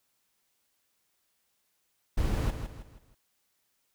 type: noise with echo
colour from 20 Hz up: brown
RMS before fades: -28 dBFS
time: 2.17-2.51 s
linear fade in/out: 10 ms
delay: 160 ms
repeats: 4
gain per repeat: -8 dB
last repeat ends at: 3.15 s
effects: white hiss -75 dBFS RMS until 3.94 s